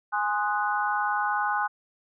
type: chord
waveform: sine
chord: Ab dominant seventh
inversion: none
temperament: equal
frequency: 830.6 / 1046.5 / 1244.5 / 1480 Hz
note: Ab5 / C6 / Eb6 / Gb6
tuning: 0 / 0 / 0 / 0 cents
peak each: -27 / -31 / -31 / -29 dBFS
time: 0.12-1.68 s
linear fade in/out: 20 ms
effects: none